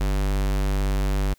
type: tone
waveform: square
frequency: 48.97 Hz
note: G1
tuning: 1 cent flat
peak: -21 dBFS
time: 0-1.34 s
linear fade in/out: 10 ms
effects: white hiss -62 dBFS RMS until 1.38 s